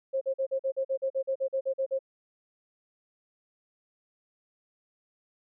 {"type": "tone bursts", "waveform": "sine", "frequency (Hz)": 535, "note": "C5", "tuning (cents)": 38, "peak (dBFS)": -25, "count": 15, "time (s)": [0.13, 1.991], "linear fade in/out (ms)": 20, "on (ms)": 83, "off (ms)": 44, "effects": []}